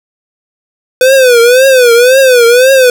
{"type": "tone with vibrato", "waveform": "square", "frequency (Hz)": 501, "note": "B4", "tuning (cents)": 25, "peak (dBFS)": -3, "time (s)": [1.01, 2.9], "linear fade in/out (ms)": 2, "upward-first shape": "triangle", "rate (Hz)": 1.9, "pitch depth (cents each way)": 150, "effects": []}